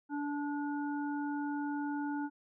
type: harmonic tone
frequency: 290 Hz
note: D4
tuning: 22 cents flat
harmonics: 1 / 3 / 5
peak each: -34 / -41 / -45 dBFS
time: 0.09-2.3 s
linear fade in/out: 50 ms
effects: none